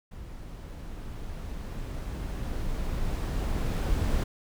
brown noise with level ramp, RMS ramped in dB -42 to -25 dBFS, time 0.11-4.24 s, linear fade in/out 10 ms, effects none

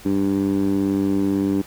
15% pulse tone with band-pass filter, 98 Hz, G2, in tune, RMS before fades -20 dBFS, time 0.05-1.62 s, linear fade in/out 10 ms, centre 280 Hz, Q 2.4, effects pink hiss -43 dBFS RMS until 1.66 s

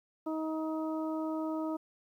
harmonic tone, 315.8 Hz, D#4, 26 cents sharp, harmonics 1 / 2 / 3 / 4, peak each -33 / -39 / -43 / -45 dBFS, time 0.26-1.77 s, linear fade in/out 10 ms, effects 11-bit

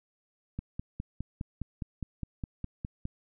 click train, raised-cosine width 5 ms, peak -22 dBFS, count 13, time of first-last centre 0.59-3.054 s, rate 4.87 Hz, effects none

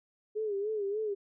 sine tone with vibrato, 415.3 Hz, G#4, in tune, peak -30 dBFS, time 0.35-1.15 s, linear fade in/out 20 ms, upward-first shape sine, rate 3.4 Hz, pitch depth 95 cents each way, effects none

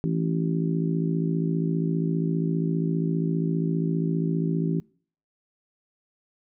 harmonic tone, 55 Hz, A1, in tune, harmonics 3 / 4 / 5 / 6 / 7, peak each -24 / -34 / -30 / -35 / -33 dBFS, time 0.04-4.8 s, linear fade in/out 0 ms, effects noise-tail reverb RT60 0.5 s tail -26 dB re dry

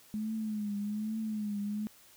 sine tone with vibrato, 211.9 Hz, G#3, 35 cents sharp, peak -32 dBFS, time 0.14-1.87 s, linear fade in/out 0 ms, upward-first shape triangle, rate 1.2 Hz, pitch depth 81 cents each way, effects white hiss -59 dBFS RMS until 2.16 s

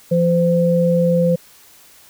sine tone pair together, 171.53 / 514 Hz, F3 / C5, -31 / -31 cents, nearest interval octave + perfect fifth, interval 1900 cents, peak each -15 dBFS, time 0.11-1.36 s, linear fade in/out 10 ms, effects white hiss -47 dBFS RMS until 2.09 s

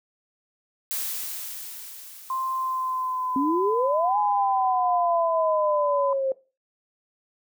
blue noise with exponential decay, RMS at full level -28 dBFS, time 0.91-4.13 s, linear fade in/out 0 ms, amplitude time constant 700 ms
sine tone with pitch glide, 1046.5 to 1009.1 Hz, C6 to B5, 0 to +37 cents, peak -25 dBFS, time 2.3-6.13 s, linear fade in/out 2 ms, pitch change -63 cents, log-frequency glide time 2.5-3.41 s
sine exponential two-way sweep, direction up then down, 262.4 to 840 to 527 Hz, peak -21 dBFS, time 3.36-6.32 s, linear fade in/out 2 ms, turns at 4.18 s
effects noise-tail reverb RT60 0.3 s tail -19 dB re dry

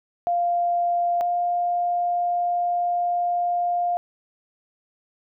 sine tone pair in turn, 697 / 703.1 Hz, F5 / F5, -4 / +11 cents, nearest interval unison, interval 15 cents, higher second, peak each -19 / -20 dBFS, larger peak first, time 0.27-1.21 / 1.21-3.97 s, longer second, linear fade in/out 0 ms, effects none

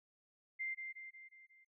sine tone with echo, 2093 Hz, C7, in tune, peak -38 dBFS, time 0.59-0.75 s, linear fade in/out 20 ms, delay 180 ms, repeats 5, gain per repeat -5 dB, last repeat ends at 1.65 s, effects noise-tail reverb RT60 0.1 s tail -22 dB re dry

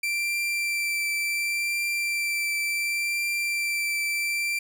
40% pulse tone with vibrato, 2349 Hz, D7, in tune, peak -24 dBFS, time 0.03-4.59 s, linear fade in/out 5 ms, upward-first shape triangle, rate 0.69 Hz, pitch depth 13 cents each way, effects none

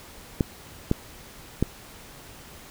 clicks, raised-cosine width 3 ms, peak -7 dBFS, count 3, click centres 0.408 / 0.914 / 1.626 s, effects pink hiss -46 dBFS RMS until 2.7 s

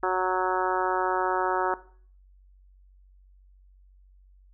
harmonic tone, 185 Hz, F#3, in tune, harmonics 2 / 3 / 4 / 5 / 6 / 7 / 8 / 9, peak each -28 / -33 / -30 / -30 / -33 / -31 / -36 / -38 dBFS, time 0.03-1.74 s, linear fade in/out 2 ms, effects noise-tail reverb RT60 0.5 s tail -17 dB re dry + added 47 Hz sine -53 dBFS peak until 4.53 s

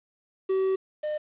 triangle tone pair in turn, 381.5 / 605.6 Hz, G4 / D#5, -47 / -47 cents, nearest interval minor sixth, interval 800 cents, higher second, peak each -20 / -25 dBFS, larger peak first, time 0.49-0.76 / 1.03-1.18 s, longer first, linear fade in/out 10 ms, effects resampled to 8000 Hz + 9-bit

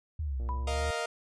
sine exponential two-way sweep, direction down then up, 81.3 to 61.8 to 74.8 Hz, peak -30 dBFS, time 0.19-0.91 s, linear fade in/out 5 ms, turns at 0.41 s
click train, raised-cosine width 2 ms, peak -37 dBFS, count 59, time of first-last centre 0.4-0.9 s, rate 116 Hz
sine tone with exponential decay, 987.8 Hz, B5, in tune, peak -32 dBFS, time 0.49-0.86 s, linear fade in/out 0 ms, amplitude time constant 80 ms
sawtooth chord, Bb suspended fourth, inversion none, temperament equal, 466.2 / 622.3 / 698.5 Hz, Bb4 / Eb5 / F5, 0 / 0 / 0 cents, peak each -32 dBFS, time 0.67-1.06 s, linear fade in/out 5 ms
effects resampled to 22050 Hz

